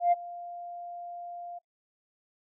sine tone with ADSR envelope, 698.5 Hz, F5, in tune, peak -17 dBFS, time 0-1.59 s, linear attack 120 ms, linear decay 25 ms, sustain -21 dB, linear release 13 ms, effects noise-tail reverb RT60 0.1 s tail -21 dB re dry + tanh soft clip ceiling -16 dBFS

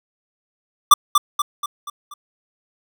square tone with echo, 1174.7 Hz, D6, in tune, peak -5 dBFS, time 0.91-0.94 s, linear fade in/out 5 ms, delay 240 ms, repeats 5, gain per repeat -6 dB, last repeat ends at 2.14 s, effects none

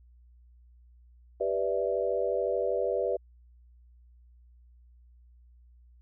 sine chord, E minor seventh, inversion first, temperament equal, 392 / 493.9 / 587.3 / 659.3 Hz, G4 / B4 / D5 / E5, 0 / 0 / 0 / 0 cents, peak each -32 / -30 / -31 / -34 dBFS, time 1.4-3.17 s, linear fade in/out 10 ms, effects added 60 Hz sine -54 dBFS peak until 6.01 s

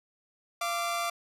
sawtooth tone pair together, 687.8 / 1174.7 Hz, F5 / D6, -27 / 0 cents, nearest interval major sixth, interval 927 cents, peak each -28 dBFS, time 0.61-1.1 s, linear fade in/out 5 ms, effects resampled to 32000 Hz

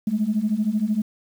sine beating tone pair, 205.4 / 218.4 Hz, G#3 / A3, -19 / -13 cents, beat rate 13 Hz, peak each -23 / -21 dBFS, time 0.07-1.02 s, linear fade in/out 5 ms, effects tanh soft clip ceiling -12 dBFS + 8-bit

